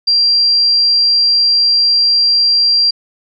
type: tone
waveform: sine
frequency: 4741 Hz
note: D8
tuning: 16 cents sharp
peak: -8 dBFS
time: 0.07-2.91 s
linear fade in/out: 10 ms
effects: none